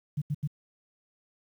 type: tone bursts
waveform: sine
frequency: 147.2 Hz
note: D3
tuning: 4 cents sharp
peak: -26 dBFS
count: 3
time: 0.17-0.476 s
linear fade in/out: 10 ms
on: 48 ms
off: 81 ms
effects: 10-bit